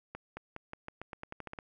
accelerating click train, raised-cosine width 0.5 ms, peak -26 dBFS, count 13, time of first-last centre 0.15-1.588 s, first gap 220 ms, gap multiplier 0.88, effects none

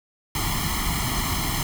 pink noise with comb filter, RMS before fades -25 dBFS, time 0.35-1.63 s, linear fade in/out 2 ms, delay 0.96 ms, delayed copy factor +0.9, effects none

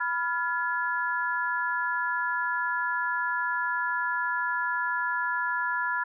sine chord, F diminished, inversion second, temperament equal with one note detuned, 987.8 / 1396.9 / 1704 Hz, Cb6 / F6 / Ab6, 0 / 0 / +44 cents, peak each -30 dBFS, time 0-6.04 s, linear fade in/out 10 ms, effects none

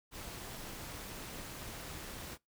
pink noise with amplitude modulation, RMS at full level -43 dBFS, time 0.11-2.38 s, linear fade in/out 50 ms, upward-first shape sine, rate 244 Hz, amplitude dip 55%, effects noise-tail reverb RT60 0.2 s tail -25 dB re dry

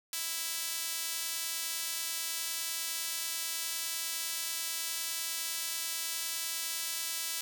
sawtooth tone with high-pass filter, 329.6 Hz, E4, in tune, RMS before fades -36 dBFS, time 0.13-7.41 s, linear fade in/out 2 ms, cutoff 4200 Hz, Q 0.52, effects none

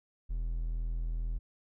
triangle tone, 41.16 Hz, E1, 2 cents flat, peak -29 dBFS, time 0.29-1.39 s, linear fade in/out 20 ms, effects none

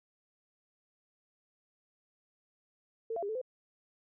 sine tone with pitch steps, 451.8 / 680 / 403.9 / 438.6 / 510 Hz, A4 / F5 / G#4 / A4 / C5, +46 / -46 / -48 / -6 / -44 cents, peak -33 dBFS, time 3.1-3.415 s, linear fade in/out 5 ms, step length 63 ms, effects none

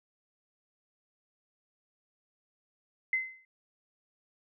sine tone with exponential decay, 2057 Hz, C7, 30 cents flat, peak -23 dBFS, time 3.13-3.45 s, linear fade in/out 2 ms, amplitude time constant 68 ms, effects none

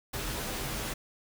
pink noise with comb filter, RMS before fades -35 dBFS, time 0.13-0.94 s, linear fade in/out 10 ms, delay 11 ms, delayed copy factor -0.55, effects none

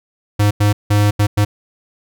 square tone bursts at uneven times, 103.5 Hz, G#2, 5 cents flat, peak -11 dBFS, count 5, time 0.39-0.51 / 0.6-0.73 / 0.9-1.11 / 1.19-1.27 / 1.37-1.45 s, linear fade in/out 10 ms, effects none

